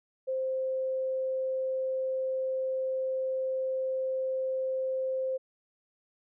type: tone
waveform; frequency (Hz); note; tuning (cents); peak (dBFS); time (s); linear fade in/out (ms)
sine; 523.3; C5; 0; -28; 0.27-5.38; 20
effects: none